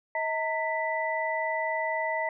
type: tone cluster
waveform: sine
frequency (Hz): 636 / 912 / 1980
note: D#5 / A#5 / B6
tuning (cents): +38 / -38 / +4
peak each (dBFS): -31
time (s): 0.15-2.29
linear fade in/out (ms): 2
effects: none